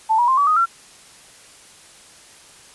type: tone with pitch steps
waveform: sine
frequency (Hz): 882 / 961.8 / 1048.9 / 1143.8 / 1247.3 / 1360.2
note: A5 / B5 / C6 / D6 / D#6 / F6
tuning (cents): +4 / -46 / +4 / -46 / +4 / -46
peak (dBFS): -13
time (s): 0.09-0.66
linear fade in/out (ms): 20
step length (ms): 95
effects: white hiss -46 dBFS RMS until 2.74 s + resampled to 24000 Hz